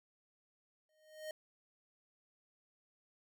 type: tone with exponential growth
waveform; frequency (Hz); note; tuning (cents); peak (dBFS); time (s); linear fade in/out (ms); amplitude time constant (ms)
square; 620; D#5; -6; -40; 0.89-1.31; 2; 91
effects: none